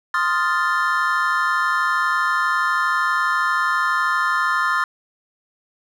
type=chord; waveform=triangle; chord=F dominant seventh; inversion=second; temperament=equal; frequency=1046.5 / 1244.5 / 1396.9 / 1760 Hz; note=C6 / Eb6 / F6 / A6; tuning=0 / 0 / 0 / 0 cents; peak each=-21 dBFS; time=0.14-4.84 s; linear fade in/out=2 ms; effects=none